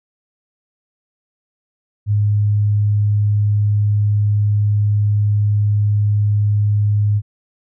sine tone, 103.9 Hz, G#2, 1 cent sharp, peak -12 dBFS, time 2.06-7.22 s, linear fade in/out 50 ms, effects none

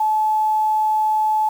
sine tone with quantisation, 863 Hz, A5, 34 cents flat, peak -15 dBFS, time 0-1.49 s, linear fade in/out 5 ms, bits 7, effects none

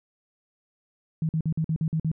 sine tone bursts, 159.3 Hz, D#3, 41 cents sharp, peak -22 dBFS, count 8, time 1.22-2.116 s, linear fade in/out 2 ms, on 70 ms, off 48 ms, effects none

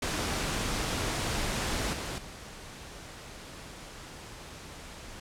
pink noise with level steps, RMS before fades -31 / -36 / -45 dBFS, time 0.02-5.2 s, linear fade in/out 5 ms, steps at 1.93 / 2.18 s, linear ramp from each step 2 ms, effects low-pass 9000 Hz 12 dB/octave

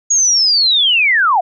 sine linear sweep, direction down, 6730 to 659.3 Hz, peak -9 dBFS, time 0.1-1.41 s, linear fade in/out 10 ms, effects none

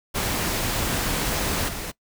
pink noise with level steps, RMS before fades -25 / -32 dBFS, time 0.14-1.92 s, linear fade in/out 20 ms, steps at 1.68 s, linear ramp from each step 10 ms, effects noise-tail reverb RT60 0.1 s tail -21 dB re dry

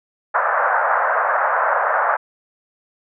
white band-pass noise, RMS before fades -18 dBFS, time 0.34-2.17 s, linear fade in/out 10 ms, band 550 to 1600 Hz, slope 48 dB/octave, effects none

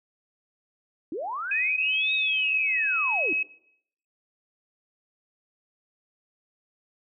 sine linear two-way sweep, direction up then down, 277.2 to 3800 to 277.2 Hz, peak -29 dBFS, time 1.12-3.33 s, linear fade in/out 2 ms, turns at 2.14 s
sine tone with pitch glide, 2516 to 2559 Hz, D#7 to D#7, +19 to +48 cents, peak -23 dBFS, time 1.51-3.43 s, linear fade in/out 5 ms, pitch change +29 cents, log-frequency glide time 1.74-1.88 s
effects noise-tail reverb RT60 0.7 s tail -19 dB re dry

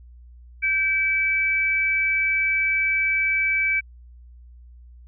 sine tone pair together, 1564.5 / 2300 Hz, G6 / D7, -4 / -37 cents, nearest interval perfect fifth, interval 667 cents, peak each -28 / -19 dBFS, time 0.62-3.81 s, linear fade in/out 20 ms, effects added 60 Hz sine -43 dBFS peak until 5.07 s

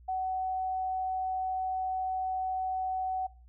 sine tone, 751 Hz, F#5, 26 cents sharp, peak -29 dBFS, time 0.08-3.27 s, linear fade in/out 10 ms, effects noise-tail reverb RT60 0.3 s tail -20 dB re dry + added 60 Hz sine -52 dBFS peak until 3.48 s

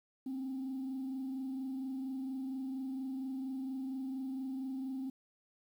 sine tone with frequency modulation, 264.1 Hz, C4, 16 cents sharp, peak -35 dBFS, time 0.26-5.1 s, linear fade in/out 5 ms, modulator 24.3 Hz, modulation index 0.33, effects tanh soft clip ceiling -34 dBFS + 11-bit

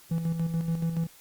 triangle tone with tremolo, 165.4 Hz, E3, 6 cents sharp, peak -22 dBFS, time 0.11-1.07 s, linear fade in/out 5 ms, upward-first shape square, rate 7 Hz, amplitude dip 50%, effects white hiss -54 dBFS RMS until 1.2 s + Opus 48 kbps

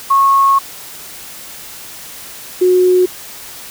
sine tone pair in turn, 1096 / 364.6 Hz, C#6 / F#4, -20 / -25 cents, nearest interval octave + perfect fifth, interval 1905 cents, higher first, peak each -7 dBFS, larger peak neither, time 0.1-0.59 / 2.61-3.06 s, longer first, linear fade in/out 10 ms, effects white hiss -32 dBFS RMS until 3.7 s

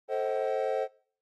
triangle chord, A diminished seventh, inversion none, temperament just, 440 / 528 / 633.6 / 760.3 Hz, A4 / C5 / Eb5 / Gb5, 0 / +16 / +31 / +47 cents, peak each -30 / -29 / -33 / -33 dBFS, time 0.08-0.88 s, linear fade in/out 50 ms, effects noise-tail reverb RT60 0.5 s tail -23 dB re dry + Opus 32 kbps

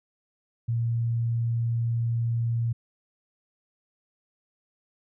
sine tone, 116.54 Hz, A#2, in tune, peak -23 dBFS, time 0.68-2.73 s, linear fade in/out 10 ms, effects none

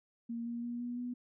sine tone with pitch steps, 233.1 / 236.1 / 239.1 / 242.2 / 245.3 Hz, A#3 / A#3 / A#3 / B3 / B3, 0 / +22 / +44 / -34 / -12 cents, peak -36 dBFS, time 0.29-1.14 s, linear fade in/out 10 ms, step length 170 ms, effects none

